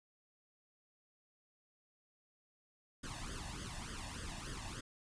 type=noise with flanger; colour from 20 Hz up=pink; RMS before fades=-45 dBFS; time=3.03-4.81 s; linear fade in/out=10 ms; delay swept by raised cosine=0.61 to 1.14 ms; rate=3.4 Hz; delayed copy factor=+0.85; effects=resampled to 22050 Hz